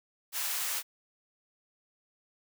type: high-pass noise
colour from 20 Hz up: white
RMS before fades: -33 dBFS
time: 0.32-0.83 s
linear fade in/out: 50 ms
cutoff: 810 Hz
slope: 12 dB/octave
effects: none